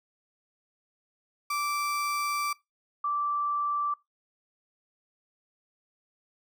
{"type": "tone pair in turn", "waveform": ["35% pulse", "sine"], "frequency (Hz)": [1168, 1168], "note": ["D6", "D6"], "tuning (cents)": [-10, -10], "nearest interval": "unison", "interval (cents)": 0, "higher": "neither", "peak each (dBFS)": -26, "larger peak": "neither", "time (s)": [[1.5, 2.53], [3.04, 3.94]], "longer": "first", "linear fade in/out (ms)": 5, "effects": ["noise-tail reverb RT60 0.2 s tail -21 dB re dry"]}